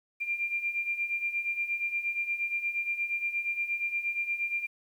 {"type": "beating tone pair", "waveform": "sine", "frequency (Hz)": [2380, 2388.5], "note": ["D7", "D7"], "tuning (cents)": [22, 29], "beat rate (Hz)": 8.5, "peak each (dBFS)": [-35, -30], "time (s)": [0.2, 4.67], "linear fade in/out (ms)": 20, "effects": ["10-bit"]}